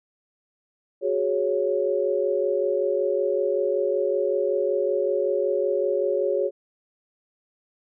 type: chord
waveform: sine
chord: F# suspended second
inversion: none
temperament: equal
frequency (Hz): 370 / 415.3 / 554.4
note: F#4 / G#4 / C#5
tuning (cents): 0 / 0 / 0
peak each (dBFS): -26 / -25 / -24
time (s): 1.01-6.51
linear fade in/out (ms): 50
effects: none